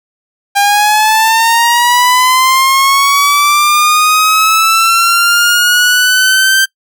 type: linear sweep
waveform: sawtooth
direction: up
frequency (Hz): 800 to 1568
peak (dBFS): -3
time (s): 0.55-6.66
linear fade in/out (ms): 20
effects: noise-tail reverb RT60 0.1 s tail -23 dB re dry